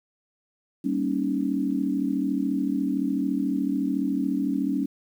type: chord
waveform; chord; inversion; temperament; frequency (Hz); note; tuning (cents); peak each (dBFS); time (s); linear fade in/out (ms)
sine; Eb dominant seventh; first; equal; 196 / 233.1 / 277.2 / 311.1; G3 / Bb3 / Db4 / Eb4; 0 / 0 / 0 / 0; -29 / -31 / -25 / -31; 0.84-4.86; 10
effects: 9-bit